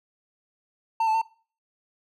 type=tone with pitch steps; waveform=triangle; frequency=902 / 876 / 901 Hz; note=A5 / A5 / A5; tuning=+43 / -8 / +41 cents; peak=-18 dBFS; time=1-1.216 s; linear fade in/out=5 ms; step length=72 ms; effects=noise-tail reverb RT60 0.4 s tail -21 dB re dry